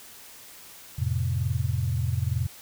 sine chord, F major, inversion none, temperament equal with one note detuned, 87.61 / 110 / 130.81 Hz, F2 / A2 / C3, +6 / 0 / 0 cents, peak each -28 dBFS, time 0.98-2.47 s, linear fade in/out 10 ms, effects white hiss -47 dBFS RMS until 2.61 s

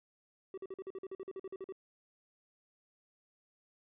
triangle tone bursts, 382.8 Hz, G4, 41 cents flat, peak -38 dBFS, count 15, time 0.54-1.724 s, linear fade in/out 2 ms, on 36 ms, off 46 ms, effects resampled to 8000 Hz

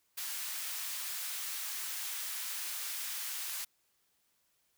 white high-pass noise, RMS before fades -39 dBFS, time 0.17-3.65 s, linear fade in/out 10 ms, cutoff 1200 Hz, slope 12 dB/octave, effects white hiss -75 dBFS RMS until 4.77 s

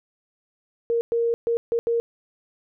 sine tone bursts at uneven times, 466.2 Hz, A#4, in tune, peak -19 dBFS, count 5, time 0.9-1.01 / 1.12-1.34 / 1.47-1.57 / 1.72-1.79 / 1.87-2 s, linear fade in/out 0 ms, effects none

